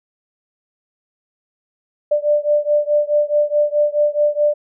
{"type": "beating tone pair", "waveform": "sine", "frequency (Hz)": [590, 594.7], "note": ["D5", "D5"], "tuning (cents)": [8, 22], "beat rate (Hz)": 4.7, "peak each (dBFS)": [-16, -17], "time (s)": [2.11, 4.54], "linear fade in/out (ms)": 10, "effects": []}